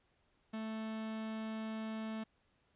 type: tone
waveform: 45% pulse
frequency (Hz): 220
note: A3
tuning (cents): 0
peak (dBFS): -39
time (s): 0.53-2.24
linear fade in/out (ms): 10
effects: pink hiss -75 dBFS RMS until 2.75 s + resampled to 8000 Hz